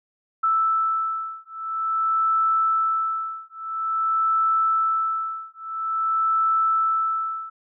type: beating tone pair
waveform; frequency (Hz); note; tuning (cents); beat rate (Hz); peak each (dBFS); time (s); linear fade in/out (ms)
sine; 1318.5 / 1318.99; E6 / E6; 0 / +1; 0.49; -23; 0.43-7.5; 10
effects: none